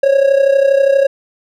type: tone with amplitude modulation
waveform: triangle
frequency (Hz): 549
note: C#5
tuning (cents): -17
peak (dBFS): -3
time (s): 0.03-1.07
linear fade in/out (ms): 5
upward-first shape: sine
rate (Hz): 32.4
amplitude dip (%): 70
effects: none